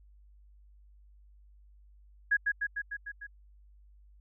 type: tone with echo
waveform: sine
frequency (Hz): 1661.2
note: G#6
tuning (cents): 0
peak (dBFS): -22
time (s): 2.31-2.37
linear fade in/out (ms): 10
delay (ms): 150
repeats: 6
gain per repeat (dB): -3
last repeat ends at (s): 3.27
effects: added 50 Hz sine -55 dBFS peak until 4.2 s